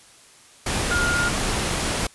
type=tone in noise; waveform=sine; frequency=1418 Hz; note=F6; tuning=26 cents sharp; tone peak=-21 dBFS; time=0.91-1.29 s; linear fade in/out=5 ms; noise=pink; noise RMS=-24 dBFS; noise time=0.66-2.07 s; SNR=0 dB; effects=white hiss -50 dBFS RMS until 2.14 s + resampled to 24000 Hz